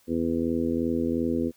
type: harmonic tone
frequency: 82.8 Hz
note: E2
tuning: 8 cents sharp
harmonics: 1 / 2 / 3 / 4 / 5 / 6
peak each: -37 / -37 / -26 / -29 / -33 / -33 dBFS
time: 0.07-1.52 s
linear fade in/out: 50 ms
effects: white hiss -62 dBFS RMS until 1.56 s